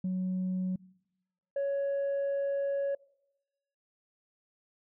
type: tone pair in turn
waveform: sine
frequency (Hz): 185 / 557.6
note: F#3 / C#5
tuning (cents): 0 / +10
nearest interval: octave + perfect fifth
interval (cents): 1910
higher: second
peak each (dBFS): -27 / -26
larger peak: second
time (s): 0.04-0.76 / 1.56-2.95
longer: second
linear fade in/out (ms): 5
effects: noise-tail reverb RT60 0.9 s tail -25 dB re dry + tanh soft clip ceiling -27 dBFS